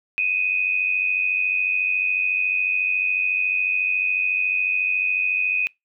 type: tone pair together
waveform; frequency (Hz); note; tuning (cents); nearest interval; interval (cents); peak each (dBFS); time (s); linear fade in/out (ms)
sine; 2489 / 2583; D#7 / E7; 0 / -36; minor second; 64; -20 / -25; 0.18-5.67; 0
effects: noise-tail reverb RT60 0.2 s tail -26 dB re dry